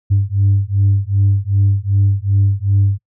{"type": "beating tone pair", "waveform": "sine", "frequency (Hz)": [98, 100.6], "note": ["G2", "G2"], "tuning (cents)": [0, 45], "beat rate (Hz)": 2.6, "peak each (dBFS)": -13, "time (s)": [0.1, 2.99], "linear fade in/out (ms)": 20, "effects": ["noise-tail reverb RT60 0.1 s tail -25 dB re dry", "tanh soft clip ceiling -6 dBFS"]}